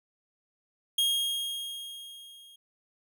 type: tone with level ramp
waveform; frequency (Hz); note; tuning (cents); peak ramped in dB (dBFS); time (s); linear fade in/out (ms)
45% pulse; 3255; G#7; -36; -22 to -51; 0.98-2.56; 5
effects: none